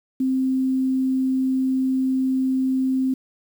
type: tone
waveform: sine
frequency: 261.6 Hz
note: C4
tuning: in tune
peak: -18 dBFS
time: 0.2-3.14 s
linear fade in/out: 5 ms
effects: 8-bit